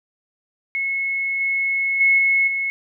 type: tone with level steps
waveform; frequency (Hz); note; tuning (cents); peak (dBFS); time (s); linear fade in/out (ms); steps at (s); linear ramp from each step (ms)
sine; 2185; C#7; -26; -20 / -18 / -12 / -14 / -20; 0.75-2.7; 0; 1.4 / 2 / 2.18 / 2.47; 10
effects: none